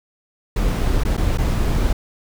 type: noise with dropouts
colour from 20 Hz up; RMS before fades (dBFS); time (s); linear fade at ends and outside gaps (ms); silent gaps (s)
brown; -18; 0.56-1.93; 5; 1.036-1.05 / 1.169-1.176 / 1.375-1.383
effects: none